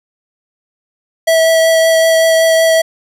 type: tone with vibrato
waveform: square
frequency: 651 Hz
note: E5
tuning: 22 cents flat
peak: -8 dBFS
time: 1.27-2.82 s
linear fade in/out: 10 ms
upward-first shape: triangle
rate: 5.3 Hz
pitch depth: 11 cents each way
effects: resampled to 32000 Hz + 8-bit